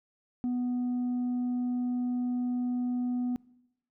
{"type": "tone with tanh clipping", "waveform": "sine", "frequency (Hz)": 246.9, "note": "B3", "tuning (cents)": 0, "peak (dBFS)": -28, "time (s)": [0.44, 3.36], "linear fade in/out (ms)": 0, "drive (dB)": 2, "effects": ["noise-tail reverb RT60 0.9 s tail -23 dB re dry"]}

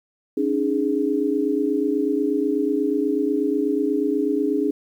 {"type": "chord", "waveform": "sine", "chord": "C# suspended second", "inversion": "none", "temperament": "equal with one note detuned", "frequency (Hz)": [277.2, 305.4, 415.3], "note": ["C#4", "D#4", "G#4"], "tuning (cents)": [0, -32, 0], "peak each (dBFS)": -23, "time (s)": [0.37, 4.71], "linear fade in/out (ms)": 5, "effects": ["9-bit"]}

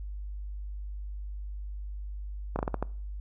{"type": "slowing click train", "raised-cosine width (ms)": 1, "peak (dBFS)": -15, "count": 6, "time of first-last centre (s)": [2.56, 2.826], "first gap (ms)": 30, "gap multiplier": 1.29, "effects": ["noise-tail reverb RT60 0.5 s tail -23 dB re dry", "added 50 Hz sine -35 dBFS peak until 3.2 s"]}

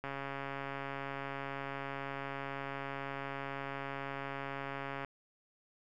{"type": "click train", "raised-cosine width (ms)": 0.5, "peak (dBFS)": -25, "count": 692, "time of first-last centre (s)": [0.04, 5.047], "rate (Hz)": 138, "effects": []}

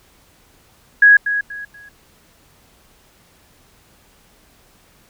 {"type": "tone with echo", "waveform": "sine", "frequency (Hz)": 1661.2, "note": "G#6", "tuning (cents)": 0, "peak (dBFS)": -5, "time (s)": [1.02, 1.17], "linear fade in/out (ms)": 5, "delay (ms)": 240, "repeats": 3, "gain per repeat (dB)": -11, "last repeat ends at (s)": 1.89, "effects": ["pink hiss -53 dBFS RMS until 5.09 s"]}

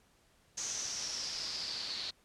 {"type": "noise with low-pass filter sweep", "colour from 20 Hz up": "white", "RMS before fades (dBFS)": -39, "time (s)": [0.57, 2.11], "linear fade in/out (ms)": 10, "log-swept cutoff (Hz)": [6400, 4200], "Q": 7.3, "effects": ["pink hiss -68 dBFS RMS until 2.24 s", "low-pass 11000 Hz 12 dB/octave"]}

